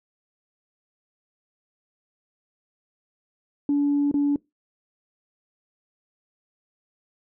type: tone with dropouts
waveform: sine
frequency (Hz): 286.8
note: D4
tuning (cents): -41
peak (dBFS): -17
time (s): 3.69-4.36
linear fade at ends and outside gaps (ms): 2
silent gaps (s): 4.114-4.141
effects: noise-tail reverb RT60 0.2 s tail -23 dB re dry + tanh soft clip ceiling -15 dBFS